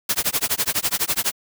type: noise with tremolo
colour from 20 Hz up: white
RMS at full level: -19 dBFS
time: 0.09-1.32 s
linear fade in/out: 5 ms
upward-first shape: sine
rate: 12 Hz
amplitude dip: 100%
effects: none